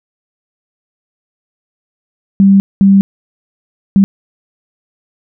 sine tone bursts at uneven times, 196 Hz, G3, in tune, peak -3 dBFS, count 3, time 2.4-2.6 / 2.81-3.01 / 3.96-4.04 s, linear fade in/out 0 ms, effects none

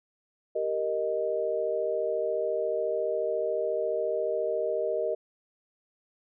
sine chord, Eb major, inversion first, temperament equal, 392 / 466.2 / 622.3 Hz, G4 / Bb4 / Eb5, 0 / 0 / 0 cents, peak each -33 / -30 / -29 dBFS, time 0.55-5.15 s, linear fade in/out 10 ms, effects none

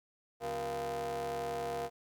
40% pulse ring-modulated tone, 110 Hz, A2, in tune, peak -31 dBFS, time 0.4-1.9 s, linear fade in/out 50 ms, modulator 584 Hz, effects 12-bit

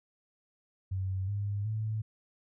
sine tone with pitch steps, 94.8 / 101.6 / 108.9 Hz, F#2 / G#2 / A2, +43 / -38 / -17 cents, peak -30 dBFS, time 0.91-2.02 s, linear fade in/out 10 ms, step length 370 ms, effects none

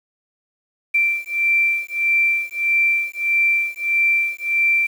sine beating tone pair, 2349 / 2350.6 Hz, D7 / D7, 0 / +1 cents, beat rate 1.6 Hz, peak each -19 dBFS, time 0.94-4.87 s, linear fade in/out 10 ms, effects 7-bit

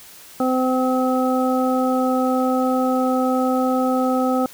harmonic tone, 257 Hz, C4, 31 cents flat, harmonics 1 / 2 / 3 / 5, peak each -19 / -22 / -24 / -26 dBFS, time 0.4-4.46 s, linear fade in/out 2 ms, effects white hiss -43 dBFS RMS until 4.53 s

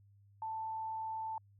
sine tone, 884 Hz, A5, 8 cents sharp, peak -37 dBFS, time 0.42-1.38 s, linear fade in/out 2 ms, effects added 100 Hz sine -61 dBFS peak until 1.59 s

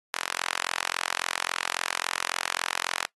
sawtooth tone with high-pass filter, 43.65 Hz, F1, in tune, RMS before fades -32 dBFS, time 0.13-3.06 s, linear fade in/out 10 ms, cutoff 1300 Hz, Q 0.94, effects noise-tail reverb RT60 0.1 s tail -21 dB re dry + AAC 32 kbps

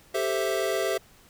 square chord, A minor seventh, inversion third, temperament equal, 392 / 440 / 523.3 / 659.3 Hz, G4 / A4 / C5 / E5, 0 / 0 / 0 / 0 cents, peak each -30 / -33 / -32 / -30 dBFS, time 0.14-0.98 s, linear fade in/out 10 ms, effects pink hiss -56 dBFS RMS until 1.29 s

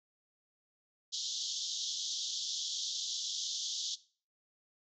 pink band-pass noise, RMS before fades -38 dBFS, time 1.12-3.96 s, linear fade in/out 20 ms, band 3200 to 6900 Hz, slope 96 dB/octave, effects noise-tail reverb RT60 0.4 s tail -18 dB re dry

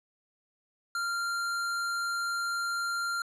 square tone, 1388 Hz, F6, 11 cents flat, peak -30 dBFS, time 0.95-3.22 s, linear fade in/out 2 ms, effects low-pass 10000 Hz 12 dB/octave

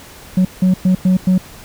sine tone bursts at uneven times, 185 Hz, F#3, in tune, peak -6 dBFS, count 5, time 0.37-0.45 / 0.62-0.74 / 0.85-0.95 / 1.05-1.17 / 1.27-1.38 s, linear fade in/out 5 ms, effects tanh soft clip ceiling -8 dBFS + pink hiss -38 dBFS RMS until 1.64 s

